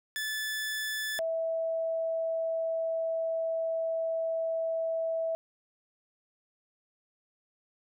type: tone pair in turn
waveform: sawtooth / sine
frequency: 1738 / 653.8 Hz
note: A6 / E5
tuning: -22 / -14 cents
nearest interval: octave + perfect fourth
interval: 1692 cents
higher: first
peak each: -28 / -28 dBFS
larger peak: neither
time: 0.16-1.19 / 1.19-5.35 s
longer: second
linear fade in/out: 0 ms
effects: none